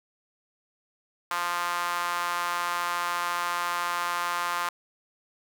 sawtooth tone with high-pass filter, 174.61 Hz, F3, in tune, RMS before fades -29 dBFS, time 1.31-4.69 s, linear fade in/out 0 ms, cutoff 1100 Hz, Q 3.1, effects none

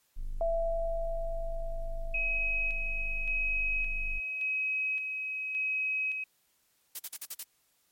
triangle tone, 25.46 Hz, G#0, 33 cents flat, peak -30 dBFS, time 0.16-4.2 s, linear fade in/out 20 ms
sine tone with exponential decay, 666 Hz, E5, 18 cents sharp, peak -26 dBFS, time 0.41-4.51 s, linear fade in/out 1 ms, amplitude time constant 890 ms
sine tone with tremolo, 2542 Hz, D#7, 36 cents sharp, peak -28 dBFS, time 2.14-6.24 s, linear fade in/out 5 ms, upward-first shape square, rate 0.88 Hz, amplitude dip 40%
blue noise bursts, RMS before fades -37 dBFS, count 6, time 6.95-7.431 s, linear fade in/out 5 ms, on 41 ms, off 47 ms
effects white hiss -71 dBFS RMS until 7.91 s + MP3 64 kbps

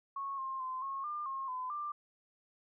sine tone with pitch steps, 1100 / 1062 / 1033 / 1088 / 1200 / 1076 / 1015 / 1187 Hz, C#6 / C6 / C6 / C#6 / D6 / C6 / B5 / D6, -14 / +25 / -22 / -33 / +37 / +48 / +47 / +18 cents, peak -36 dBFS, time 0.16-1.92 s, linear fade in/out 5 ms, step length 220 ms, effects none

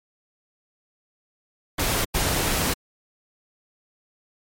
pink noise bursts at uneven times, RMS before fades -23 dBFS, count 2, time 1.78-2.05 / 2.14-2.74 s, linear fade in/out 10 ms, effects MP3 64 kbps

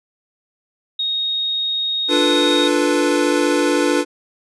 sine tone, 3735 Hz, A#7, 3 cents sharp, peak -18 dBFS, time 0.99-2.68 s, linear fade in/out 5 ms
square chord, B half-diminished seventh, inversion first, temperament equal, 293.7 / 349.2 / 440 / 493.9 Hz, D4 / F4 / A4 / B4, 0 / 0 / 0 / 0 cents, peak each -19 / -21 / -24 / -21 dBFS, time 2.08-4.05 s, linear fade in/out 50 ms
effects resampled to 24000 Hz

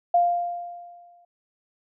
sine tone with exponential decay, 698.5 Hz, F5, in tune, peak -14 dBFS, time 0.14-1.25 s, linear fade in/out 5 ms, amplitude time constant 240 ms, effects none

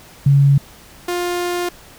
sine / sawtooth tone pair in turn, 140 / 352.8 Hz, C#3 / F4, +18 / +18 cents, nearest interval octave + major third, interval 1600 cents, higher second, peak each -8 / -15 dBFS, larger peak first, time 0.26-0.58 / 1.08-1.69 s, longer second, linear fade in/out 5 ms, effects pink hiss -43 dBFS RMS until 1.98 s

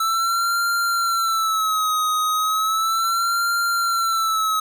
square tone with vibrato, 1318.5 Hz, E6, in tune, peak -19 dBFS, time 0-4.6 s, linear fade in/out 5 ms, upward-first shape sine, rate 0.35 Hz, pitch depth 87 cents each way, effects none

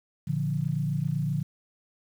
sine chord, Bb major, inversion none, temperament equal, 116.54 / 146.83 / 174.61 Hz, Bb2 / D3 / F3, 0 / 0 / 0 cents, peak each -33 / -27 / -31 dBFS, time 0.27-1.43 s, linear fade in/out 10 ms, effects 9-bit

